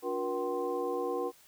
sine tone cluster, 291.4 / 360.9 / 478.3 / 766 / 1048 Hz, D4 / F#4 / A#4 / G5 / C6, -13 / -43 / +44 / -40 / +2 cents, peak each -40 / -36 / -33 / -40 / -40 dBFS, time 0.02-1.32 s, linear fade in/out 50 ms, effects white hiss -60 dBFS RMS until 1.47 s

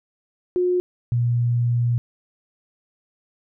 sine tone pair in turn, 360 / 119.81 Hz, F#4 / A#2, -47 / +48 cents, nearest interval octave + perfect fifth, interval 1905 cents, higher first, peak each -17 dBFS, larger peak neither, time 0.56-0.8 / 1.12-1.98 s, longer second, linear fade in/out 0 ms, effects none

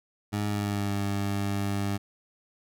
20% pulse tone with pitch glide, 103.7 to 99.99 Hz, G#2 to G2, -2 to +35 cents, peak -22 dBFS, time 0.32-1.98 s, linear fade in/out 20 ms, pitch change -63 cents, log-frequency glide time 0.46-1.03 s, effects none

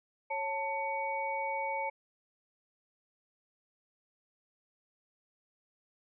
sine tone cluster, 550 / 887 / 2250 Hz, C#5 / A5 / C#7, -14 / +14 / +25 cents, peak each -38 / -34 / -38 dBFS, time 0.3-1.9 s, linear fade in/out 10 ms, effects none

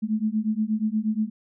sine beating tone pair, 212.1 / 220.5 Hz, G#3 / A3, +37 / +4 cents, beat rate 8.4 Hz, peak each -25 dBFS, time 0.02-1.3 s, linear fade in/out 20 ms, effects none

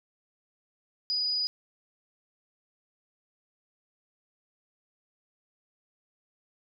sine tone, 4937 Hz, D#8, 14 cents flat, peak -26 dBFS, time 1.1-1.47 s, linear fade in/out 0 ms, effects none

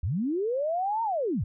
sine linear two-way sweep, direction up then down, 66.1 to 930 to 66.1 Hz, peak -25 dBFS, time 0.03-1.44 s, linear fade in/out 5 ms, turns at 1.03 s, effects none

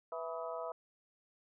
harmonic tone with a mistuned harmonic, 164.81 Hz, E3, in tune, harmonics 3 / 4 / 5 / 6 / 7 / 8, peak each -44 / -41 / -54 / -46 / -53 / -47 dBFS, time 0.12-0.72 s, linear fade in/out 2 ms, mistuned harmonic 8, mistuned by -67 cents, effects none

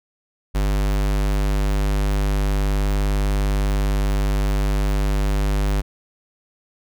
square tone, 49.86 Hz, G1, 30 cents sharp, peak -18 dBFS, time 0.54-5.82 s, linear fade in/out 20 ms, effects none

